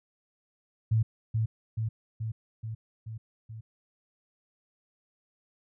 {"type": "tone with echo", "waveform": "sine", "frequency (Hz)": 111.1, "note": "A2", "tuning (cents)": 17, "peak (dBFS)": -21, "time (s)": [0.91, 1.03], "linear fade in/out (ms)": 10, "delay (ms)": 430, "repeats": 6, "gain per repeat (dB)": -3, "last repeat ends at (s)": 3.61, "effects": []}